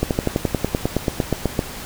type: slowing click train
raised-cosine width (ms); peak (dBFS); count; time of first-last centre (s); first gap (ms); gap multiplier
2; -4; 16; 0.03-1.592; 78; 1.04
effects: pink hiss -33 dBFS RMS until 1.85 s